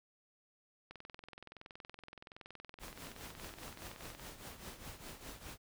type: click train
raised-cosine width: 0.3 ms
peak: -34 dBFS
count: 71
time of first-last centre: 0.91-4.196 s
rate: 21.3 Hz
type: noise with tremolo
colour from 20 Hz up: pink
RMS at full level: -47 dBFS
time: 2.79-5.58 s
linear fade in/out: 50 ms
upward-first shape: triangle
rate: 4.9 Hz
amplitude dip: 75%
effects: none